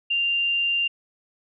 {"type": "tone", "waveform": "sine", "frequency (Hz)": 2787, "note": "F7", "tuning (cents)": -4, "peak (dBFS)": -20, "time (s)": [0.1, 0.88], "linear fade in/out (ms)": 10, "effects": []}